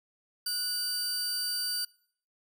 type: tone pair together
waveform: sawtooth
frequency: 1470 / 4663 Hz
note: F#6 / D8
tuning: -12 / -13 cents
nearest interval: octave + minor sixth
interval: 1999 cents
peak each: -38 / -27 dBFS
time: 0.46-1.85 s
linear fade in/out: 5 ms
effects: noise-tail reverb RT60 0.6 s tail -24 dB re dry